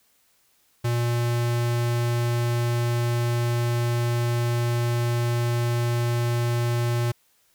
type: tone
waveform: square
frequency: 119.2 Hz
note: A#2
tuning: 39 cents sharp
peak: -22 dBFS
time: 0.84-7.12 s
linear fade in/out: 10 ms
effects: white hiss -64 dBFS RMS until 7.54 s